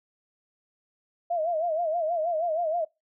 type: tone with vibrato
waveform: sine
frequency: 659.3 Hz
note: E5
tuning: in tune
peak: -24 dBFS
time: 1.3-2.85 s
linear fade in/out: 10 ms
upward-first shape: sine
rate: 6.3 Hz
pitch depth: 120 cents each way
effects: noise-tail reverb RT60 0.2 s tail -21 dB re dry